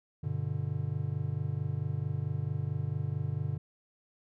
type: chord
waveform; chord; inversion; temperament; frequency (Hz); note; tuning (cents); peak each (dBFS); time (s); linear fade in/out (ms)
triangle; G major; none; just; 98 / 122.5 / 147; G2 / B2 / D3; 0 / -14 / +2; -34 / -33 / -32; 0.23-3.58; 10
effects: none